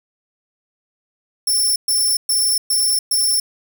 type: tone bursts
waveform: 10% pulse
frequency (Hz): 5390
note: E8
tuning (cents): +38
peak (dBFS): -9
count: 5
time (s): 1.47-3.4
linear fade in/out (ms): 5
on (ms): 290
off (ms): 120
effects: none